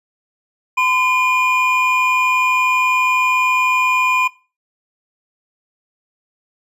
triangle tone pair together, 1018.3 / 2422 Hz, C6 / D#7, -47 / -47 cents, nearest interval octave + minor third, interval 1500 cents, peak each -14 dBFS, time 0.77-4.28 s, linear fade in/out 10 ms, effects noise-tail reverb RT60 0.3 s tail -18 dB re dry + resampled to 32000 Hz

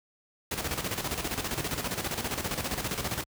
pink noise with tremolo, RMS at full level -30 dBFS, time 0.51-3.24 s, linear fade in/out 5 ms, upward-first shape square, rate 15 Hz, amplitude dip 60%, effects high-pass 60 Hz 12 dB/octave

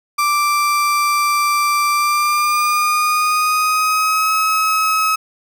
35% pulse tone with pitch glide, 1174.7 to 1281 Hz, D6 to E6, 0 to -50 cents, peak -12 dBFS, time 0.18-5.16 s, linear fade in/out 10 ms, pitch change +150 cents, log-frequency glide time 1.91-4.32 s, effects none

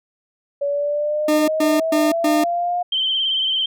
sine linear sweep, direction up, 565 to 713 Hz, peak -18 dBFS, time 0.61-2.83 s, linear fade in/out 10 ms
40% pulse tone bursts, 303.6 Hz, D#4, 42 cents flat, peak -15 dBFS, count 4, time 1.28-2.44 s, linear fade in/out 5 ms, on 200 ms, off 120 ms
sine tone with vibrato, 3115 Hz, G7, 12 cents flat, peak -17 dBFS, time 2.92-3.66 s, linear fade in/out 5 ms, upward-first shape triangle, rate 18 Hz, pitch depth 55 cents each way
effects none

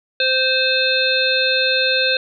harmonic tone, 520 Hz, C5, 11 cents flat, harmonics 1 / 3 / 5 / 7 / 8, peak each -21 / -21 / -21 / -21 / -21 dBFS, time 0.2-2.17 s, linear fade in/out 2 ms, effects none

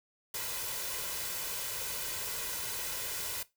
white noise with comb filter, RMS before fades -37 dBFS, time 0.34-3.43 s, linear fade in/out 5 ms, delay 2 ms, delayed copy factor +0.55, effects noise-tail reverb RT60 0.2 s tail -18 dB re dry

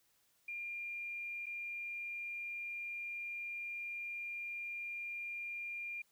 sine tone with dropouts, 2400 Hz, D7, 37 cents sharp, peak -40 dBFS, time 0.48-6.02 s, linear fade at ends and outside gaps 5 ms, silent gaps 1.459-1.465 s, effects white hiss -74 dBFS RMS until 6.11 s

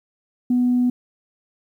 sine tone, 247.1 Hz, B3, 1 cent sharp, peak -14 dBFS, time 0.5-0.9 s, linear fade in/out 5 ms, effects tanh soft clip ceiling -11 dBFS + 9-bit

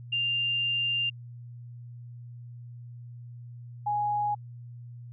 sine tone pair in turn, 2794 / 830.7 Hz, F7 / G#5, 0 / 0 cents, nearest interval octave + major sixth, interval 2100 cents, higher first, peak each -25 dBFS, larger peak neither, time 0.12-1.1 / 3.86-4.35 s, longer first, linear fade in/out 10 ms, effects added 120 Hz sine -41 dBFS peak until 5.12 s

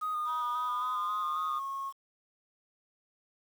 sine tone with vibrato, 1236 Hz, D#6, 12 cents flat, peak -29 dBFS, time 0.01-1.6 s, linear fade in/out 20 ms, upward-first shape square, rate 3.7 Hz, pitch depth 19 cents each way
sine tone with pitch glide, 966 to 1090.6 Hz, B5 to C#6, -39 to -29 cents, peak -33 dBFS, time 0.25-1.93 s, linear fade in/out 50 ms, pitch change +210 cents, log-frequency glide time 0.52-1.46 s
effects tanh soft clip ceiling -27 dBFS + 9-bit

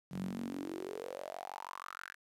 sawtooth tone with high-pass filter sweep, 46.25 Hz, F#1, in tune, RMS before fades -43 dBFS, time 0.1-2.16 s, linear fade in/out 50 ms, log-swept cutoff 160 to 1700 Hz, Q 7, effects resampled to 32000 Hz + 11-bit

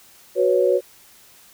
sine chord, F# suspended fourth, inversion none, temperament just, 370 / 493.3 / 555 Hz, F#4 / B4 / C#5, 0 / -2 / +2 cents, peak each -19 dBFS, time 0.35-0.81 s, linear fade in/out 50 ms, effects white hiss -50 dBFS RMS until 1.53 s

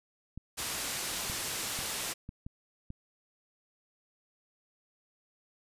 clicks, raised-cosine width 5 ms, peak -29 dBFS, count 6, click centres 0.376 / 1.299 / 1.79 / 2.291 / 2.465 / 2.904 s
white low-pass noise, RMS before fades -36 dBFS, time 0.57-2.14 s, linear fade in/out 20 ms, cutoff 10000 Hz, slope 12 dB/octave
effects resampled to 32000 Hz

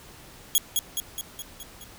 10% pulse tone with echo, 3322 Hz, G#7, in tune, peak -9 dBFS, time 0.55-0.58 s, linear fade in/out 0 ms, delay 210 ms, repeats 6, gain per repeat -4 dB, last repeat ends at 1.84 s, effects pink hiss -48 dBFS RMS until 1.98 s

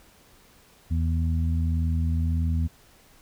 harmonic tone, 81.7 Hz, E2, 15 cents flat, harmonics 1 / 2 / 3, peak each -22 / -31 / -33 dBFS, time 0.9-2.68 s, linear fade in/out 20 ms, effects pink hiss -56 dBFS RMS until 3.21 s

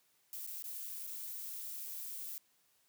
violet noise with dropouts, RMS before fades -44 dBFS, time 0.33-2.38 s, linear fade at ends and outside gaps 0 ms, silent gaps 0.465-0.474 / 0.624-0.641 / 1.067-1.073 s, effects white hiss -73 dBFS RMS until 2.88 s + high-pass 80 Hz 12 dB/octave

